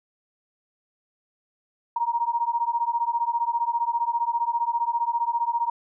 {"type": "beating tone pair", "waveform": "sine", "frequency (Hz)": [932.3, 947.3], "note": ["A#5", "A#5"], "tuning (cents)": [0, 28], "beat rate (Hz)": 15, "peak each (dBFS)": -25, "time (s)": [1.96, 5.7], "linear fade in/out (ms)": 5, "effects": []}